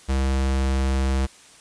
square tone, 66.6 Hz, C2, 31 cents sharp, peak -20 dBFS, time 0.08-1.27 s, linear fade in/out 20 ms, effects white hiss -49 dBFS RMS until 1.6 s + resampled to 22050 Hz

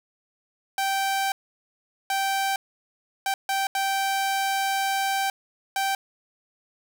sawtooth tone bursts at uneven times, 780 Hz, G5, 9 cents flat, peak -19 dBFS, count 6, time 0.78-1.32 / 2.1-2.56 / 3.26-3.34 / 3.49-3.67 / 3.75-5.3 / 5.76-5.95 s, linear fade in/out 2 ms, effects none

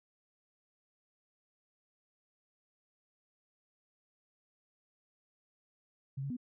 sine tone with pitch steps, 135.5 / 139.5 / 246.9 Hz, C#3 / C#3 / B3, -39 / +11 / 0 cents, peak -35 dBFS, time 6.17-6.368 s, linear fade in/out 10 ms, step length 66 ms, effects none

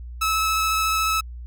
sawtooth tone with vibrato, 1300 Hz, E6, 24 cents flat, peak -16 dBFS, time 0.21-1.21 s, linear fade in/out 10 ms, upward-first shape sine, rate 14 Hz, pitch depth 10 cents each way, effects added 60 Hz sine -33 dBFS peak until 1.46 s

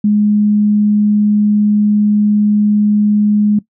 sine tone, 208.7 Hz, G#3, 9 cents sharp, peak -8 dBFS, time 0.04-3.59 s, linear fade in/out 5 ms, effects noise-tail reverb RT60 0.1 s tail -18 dB re dry

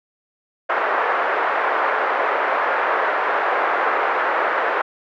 white band-pass noise, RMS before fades -20 dBFS, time 0.69-4.82 s, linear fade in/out 10 ms, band 440 to 1600 Hz, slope 24 dB/octave, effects none

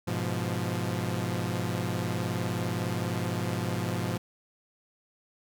sawtooth chord, F diminished, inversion first, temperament equal, 103.83 / 123.47 / 174.61 Hz, Ab2 / Cb3 / F3, 0 / 0 / 0 cents, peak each -29 dBFS, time 0.07-4.18 s, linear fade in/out 10 ms, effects none

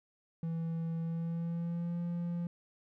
triangle tone with pitch glide, 164.81 to 172.41 Hz, E3 to F3, 0 to -22 cents, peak -31 dBFS, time 0.43-2.47 s, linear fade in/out 2 ms, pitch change +78 cents, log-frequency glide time 1.01-2 s, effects none

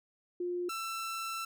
sine / sawtooth tone pair in turn, 354.1 / 1336.9 Hz, F4 / E6, +24 / +24 cents, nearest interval octave + major seventh, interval 2300 cents, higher second, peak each -32 / -32 dBFS, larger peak neither, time 0.4-0.69 / 0.69-1.45 s, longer second, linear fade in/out 5 ms, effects none

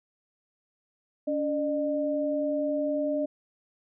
sine tone pair together, 285.1 / 604 Hz, C#4 / D5, +49 / +48 cents, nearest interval octave + minor second, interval 1299 cents, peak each -29 / -27 dBFS, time 1.27-3.26 s, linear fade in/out 10 ms, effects none

